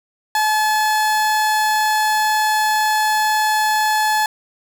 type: tone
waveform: 30% pulse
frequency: 859 Hz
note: A5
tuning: 42 cents flat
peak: -12 dBFS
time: 0.35-4.26 s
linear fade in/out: 2 ms
effects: none